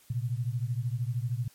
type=beating tone pair; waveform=sine; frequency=116.4 / 129.4 Hz; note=A#2 / C3; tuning=-2 / -19 cents; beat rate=13 Hz; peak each=-30 / -32 dBFS; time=0.1-1.48 s; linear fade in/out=5 ms; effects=white hiss -60 dBFS RMS until 1.54 s + MP3 64 kbps